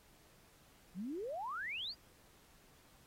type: exponential sweep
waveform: sine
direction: up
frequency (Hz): 164.81 to 4978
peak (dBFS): -39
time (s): 0.94-1.95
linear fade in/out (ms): 50
effects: pink hiss -66 dBFS RMS until 3.06 s + AAC 48 kbps